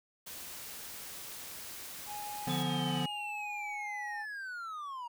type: noise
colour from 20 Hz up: white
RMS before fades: -45 dBFS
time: 0.26-2.63 s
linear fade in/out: 10 ms
type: tone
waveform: triangle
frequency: 830.6 Hz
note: G#5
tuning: in tune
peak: -38 dBFS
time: 2.06-4.26 s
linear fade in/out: 50 ms
type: chord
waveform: square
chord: B diminished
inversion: first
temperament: equal with one note detuned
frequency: 146.83 / 174.61 / 249.5 Hz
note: D3 / F3 / B3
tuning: 0 / 0 / +18 cents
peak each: -37 dBFS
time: 2.47-3.06 s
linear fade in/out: 5 ms
type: linear sweep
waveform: triangle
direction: down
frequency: 3443 to 932.3 Hz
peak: -37 dBFS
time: 2.49-5.08 s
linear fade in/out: 10 ms
effects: none